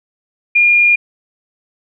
sine tone, 2417 Hz, D7, 49 cents sharp, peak -7 dBFS, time 0.55-0.96 s, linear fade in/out 10 ms, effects none

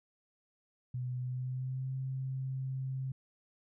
sine tone with pitch glide, 125.4 to 132.09 Hz, B2 to C3, +27 to +17 cents, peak -34 dBFS, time 0.94-3.12 s, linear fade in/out 5 ms, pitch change +90 cents, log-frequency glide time 1.19-1.94 s, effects none

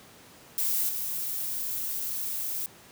violet noise with level steps, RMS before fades -27 / -32 dBFS, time 0.58-2.66 s, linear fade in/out 0 ms, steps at 0.89 s, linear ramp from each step 2 ms, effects pink hiss -52 dBFS RMS until 2.91 s + high-pass 100 Hz 12 dB/octave

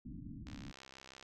white low-pass noise, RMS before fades -48 dBFS, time 0.05-0.72 s, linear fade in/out 5 ms, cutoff 300 Hz, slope 96 dB/octave
click train, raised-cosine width 0.2 ms, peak -35 dBFS, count 51, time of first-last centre 0.47-1.226 s, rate 66.1 Hz
effects none

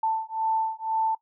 sine beating tone pair, 886 / 888 Hz, A5 / A5, +12 / +16 cents, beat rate 2 Hz, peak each -27 dBFS, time 0.03-1.15 s, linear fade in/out 5 ms, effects noise-tail reverb RT60 0.1 s tail -17 dB re dry

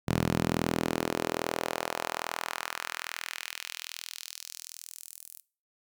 sawtooth tone with high-pass filter sweep, 41.2 Hz, E1, in tune, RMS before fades -34 dBFS, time 0.07-5.41 s, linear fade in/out 20 ms, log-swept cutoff 140 to 11000 Hz, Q 1.2, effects noise-tail reverb RT60 0.4 s tail -21 dB re dry

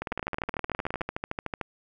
two click trains, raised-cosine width 0.5 ms, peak -16 / -15 dBFS, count 20 / 21, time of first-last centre 0.02-1.01 / 0.12-1.613 s, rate 19.2 / 13.4 Hz, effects none

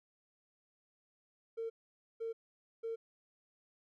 triangle tone bursts, 454.7 Hz, A#4, 43 cents flat, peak -33 dBFS, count 3, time 1.57-2.96 s, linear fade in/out 20 ms, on 130 ms, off 500 ms, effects tanh soft clip ceiling -34 dBFS

